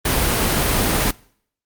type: noise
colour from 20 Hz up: pink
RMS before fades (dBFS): -18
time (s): 0.05-1.11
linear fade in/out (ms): 5
effects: noise-tail reverb RT60 0.6 s tail -23 dB re dry + Opus 32 kbps